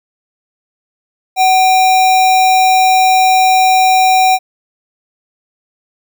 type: tone with sample-and-hold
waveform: sine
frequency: 750 Hz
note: F#5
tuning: 23 cents sharp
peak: -6 dBFS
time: 1.36-4.39 s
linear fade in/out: 50 ms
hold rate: 3150 Hz
effects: none